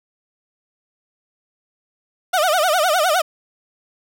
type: tone with vibrato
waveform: 30% pulse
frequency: 670 Hz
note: E5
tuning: 28 cents sharp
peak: -12 dBFS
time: 2.33-3.22 s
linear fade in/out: 10 ms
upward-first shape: sine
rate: 9.8 Hz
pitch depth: 210 cents each way
effects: none